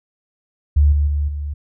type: tone with level steps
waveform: sine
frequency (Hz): 73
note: D2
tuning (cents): -10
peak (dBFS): -9 / -13 / -16 / -22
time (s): 0.76-1.54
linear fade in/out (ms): 10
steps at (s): 0.92 / 1.07 / 1.28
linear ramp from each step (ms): 5
effects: none